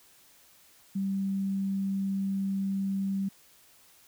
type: tone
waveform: sine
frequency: 194.9 Hz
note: G3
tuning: 10 cents flat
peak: -27 dBFS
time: 0.95-3.29 s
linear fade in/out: 10 ms
effects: white hiss -59 dBFS RMS until 4.07 s